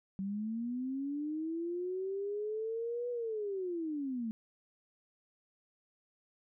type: linear two-way sweep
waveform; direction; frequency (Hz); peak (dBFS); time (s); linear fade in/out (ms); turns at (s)
sine; up then down; 190 to 490 to 216.1; -34; 0.19-4.31; 0; 3.1
effects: none